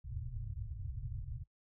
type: low-pass noise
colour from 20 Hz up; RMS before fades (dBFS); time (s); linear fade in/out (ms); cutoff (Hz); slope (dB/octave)
white; -42; 0.04-1.44; 10; 130; 96
effects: noise-tail reverb RT60 0.1 s tail -22 dB re dry